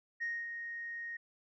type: tone with ADSR envelope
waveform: sine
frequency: 1864.7 Hz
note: A#6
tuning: in tune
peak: -32 dBFS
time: 0.2-1.17 s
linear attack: 24 ms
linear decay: 240 ms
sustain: -7 dB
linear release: 7 ms
effects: tanh soft clip ceiling -30 dBFS